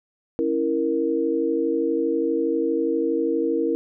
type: chord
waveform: sine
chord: A# diminished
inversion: first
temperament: equal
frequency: 277.2 / 329.6 / 466.2 Hz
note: C#4 / E4 / A#4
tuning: 0 / 0 / 0 cents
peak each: -27 / -23 / -23 dBFS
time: 0.39-3.75 s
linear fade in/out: 0 ms
effects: none